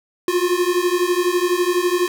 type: beating tone pair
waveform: square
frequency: 350.3 / 362.3 Hz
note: F4 / F#4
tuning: +5 / -36 cents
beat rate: 12 Hz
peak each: -20 dBFS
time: 0.28-2.08 s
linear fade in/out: 2 ms
effects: none